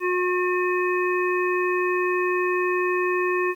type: harmonic tone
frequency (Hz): 361.2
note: F#4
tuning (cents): -42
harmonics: 1 / 3 / 5 / 7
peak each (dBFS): -22 / -27 / -29 / -30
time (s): 0-3.55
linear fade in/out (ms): 50
effects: 9-bit